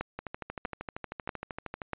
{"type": "two click trains", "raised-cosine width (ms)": 0.5, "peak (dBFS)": [-17, -21], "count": [4, 22], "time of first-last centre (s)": [[0.01, 1.933], [0.19, 1.818]], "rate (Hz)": [1.56, 12.9], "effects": ["resampled to 8000 Hz"]}